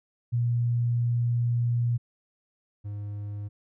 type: tone pair in turn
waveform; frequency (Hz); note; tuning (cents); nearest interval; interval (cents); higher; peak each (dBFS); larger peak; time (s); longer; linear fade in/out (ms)
sine / triangle; 119.4 / 102.89; A#2 / G#2; +42 / -16; minor third; 258; first; -22 / -30; first; 0.32-1.98 / 2.84-3.49; first; 20
effects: none